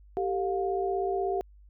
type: tone cluster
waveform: sine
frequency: 389.3 / 445.7 / 710 Hz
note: G4 / A4 / F5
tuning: -12 / +22 / +28 cents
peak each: -28 / -36 / -31 dBFS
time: 0.17-1.41 s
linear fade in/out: 0 ms
effects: added 50 Hz sine -51 dBFS peak until 1.69 s